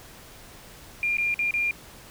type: tone with dropouts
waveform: sine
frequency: 2400 Hz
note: D7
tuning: 37 cents sharp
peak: -22 dBFS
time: 1.03-1.71 s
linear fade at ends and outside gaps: 1 ms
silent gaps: 1.17-1.183 / 1.342-1.391 / 1.509-1.539 s
effects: pink hiss -47 dBFS RMS until 2.1 s